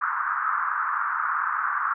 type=band-pass noise; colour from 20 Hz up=pink; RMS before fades=-26 dBFS; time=0.01-1.94 s; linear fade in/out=10 ms; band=1100 to 1500 Hz; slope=48 dB/octave; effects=none